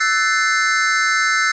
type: chord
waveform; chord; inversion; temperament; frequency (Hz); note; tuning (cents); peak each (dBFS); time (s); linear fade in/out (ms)
square; F# half-diminished seventh; third; equal with one note detuned; 1318.5 / 1502.4 / 1760 / 2093; E6 / F#6 / A6 / C7; 0 / +26 / 0 / 0; -21; 0-1.52; 10
effects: resampled to 16000 Hz + 8-bit